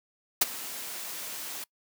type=noise with ADSR envelope; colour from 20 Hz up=white; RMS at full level=-19 dBFS; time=0.41-1.64 s; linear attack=8 ms; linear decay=23 ms; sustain=-19 dB; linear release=4 ms; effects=noise-tail reverb RT60 0.1 s tail -24 dB re dry + high-pass 200 Hz 12 dB/octave